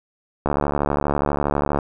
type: click train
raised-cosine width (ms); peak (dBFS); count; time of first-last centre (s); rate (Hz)
1; -6; 97; 0.46-1.788; 72.3
effects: none